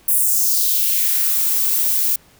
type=noise with high-pass filter sweep; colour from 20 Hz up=violet; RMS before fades=-17 dBFS; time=0.08-2.16 s; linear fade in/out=5 ms; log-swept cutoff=11000 to 260 Hz; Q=2.2; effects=pink hiss -51 dBFS RMS until 2.39 s